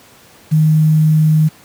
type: tone with quantisation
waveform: sine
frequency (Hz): 155.56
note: D#3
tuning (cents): 0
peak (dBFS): -7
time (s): 0.51-1.49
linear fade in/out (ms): 20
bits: 6
effects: pink hiss -44 dBFS RMS until 1.64 s + high-pass 100 Hz 12 dB/octave